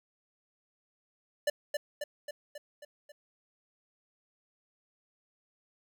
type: tone with echo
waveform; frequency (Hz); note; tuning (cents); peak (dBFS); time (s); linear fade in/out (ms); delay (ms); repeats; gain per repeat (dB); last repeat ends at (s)
square; 587.3; D5; 0; -26; 1.47-1.5; 5; 270; 6; -4; 3.12
effects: none